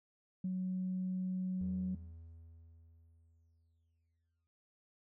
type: tone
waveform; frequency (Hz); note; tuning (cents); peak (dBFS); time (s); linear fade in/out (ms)
sine; 185; F#3; 0; -33; 0.44-1.95; 5
type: tone with exponential decay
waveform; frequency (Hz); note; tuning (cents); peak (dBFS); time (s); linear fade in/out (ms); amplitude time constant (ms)
triangle; 82.41; E2; 0; -40; 1.61-4.47; 0; 620
effects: noise-tail reverb RT60 0.6 s tail -21 dB re dry + tanh soft clip ceiling -29 dBFS